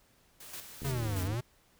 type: noise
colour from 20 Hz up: white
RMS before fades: -49 dBFS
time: 0.4-1.28 s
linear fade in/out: 5 ms
type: noise bursts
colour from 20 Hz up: white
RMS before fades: -43 dBFS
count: 3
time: 0.53-1.232 s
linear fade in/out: 5 ms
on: 74 ms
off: 240 ms
type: click train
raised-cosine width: 3 ms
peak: -30 dBFS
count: 41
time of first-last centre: 0.82-1.343 s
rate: 76.5 Hz
type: exponential two-way sweep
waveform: square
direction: down then up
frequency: 142.7 to 89.1 to 128.5 Hz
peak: -32 dBFS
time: 0.84-1.41 s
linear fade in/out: 10 ms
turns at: 1.23 s
effects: pink hiss -66 dBFS RMS until 1.79 s